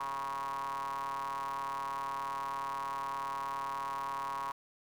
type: ring-modulated tone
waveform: square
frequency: 67.4 Hz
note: C#2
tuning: 48 cents flat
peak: -33 dBFS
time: 0-4.52 s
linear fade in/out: 5 ms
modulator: 1030 Hz
effects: none